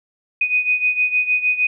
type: beating tone pair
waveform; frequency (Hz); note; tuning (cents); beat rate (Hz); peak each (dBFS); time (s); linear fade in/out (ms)
sine; 2489 / 2495.5; D#7 / D#7; 0 / +5; 6.5; -17 / -21; 0.41-1.67; 5
effects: none